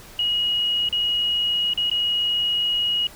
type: tone with dropouts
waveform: sine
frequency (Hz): 2895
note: F#7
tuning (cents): -38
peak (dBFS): -19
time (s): 0.19-3.07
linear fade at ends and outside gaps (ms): 2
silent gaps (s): 0.889-0.926 / 1.736-1.775 / 1.899-1.914
effects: pink hiss -44 dBFS RMS until 3.15 s